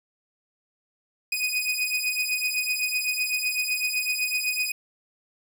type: beating tone pair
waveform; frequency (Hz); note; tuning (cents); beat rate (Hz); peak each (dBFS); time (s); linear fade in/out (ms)
sawtooth; 2489 / 2496.9; D#7 / D#7; 0 / +5; 7.9; -24; 1.32-4.72; 5
effects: none